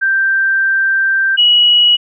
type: tone pair in turn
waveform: sine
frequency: 1570 / 2918 Hz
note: G6 / F#7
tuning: +2 / -25 cents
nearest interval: major seventh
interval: 1073 cents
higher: second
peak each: -10 / -6 dBFS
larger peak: second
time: 0.01-1.37 / 1.37-1.97 s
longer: first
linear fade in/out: 20 ms
effects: none